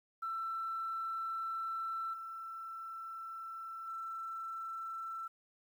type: tone with level steps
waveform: sine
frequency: 1336 Hz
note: E6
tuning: 23 cents sharp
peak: -35 / -42 / -39 dBFS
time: 0.22-5.28 s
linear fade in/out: 10 ms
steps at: 2.13 / 3.87 s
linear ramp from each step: 10 ms
effects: tanh soft clip ceiling -31 dBFS + 11-bit